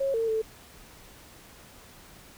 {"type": "tone with pitch steps", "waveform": "sine", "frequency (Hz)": [546, 453.7, 441.3], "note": ["C#5", "A#4", "A4"], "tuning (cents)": [-26, -47, 5], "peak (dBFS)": -24, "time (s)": [0, 0.42], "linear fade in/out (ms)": 10, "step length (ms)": 140, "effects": ["pink hiss -51 dBFS RMS until 2.37 s"]}